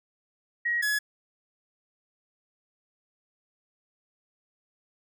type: tone pair in turn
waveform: sine / 45% pulse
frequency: 1897 / 1693.1 Hz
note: A#6 / G#6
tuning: +30 / +33 cents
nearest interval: major second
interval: 197 cents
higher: first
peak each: -24 dBFS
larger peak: neither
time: 0.65-0.82 / 0.82-0.99 s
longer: neither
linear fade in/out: 10 ms
effects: none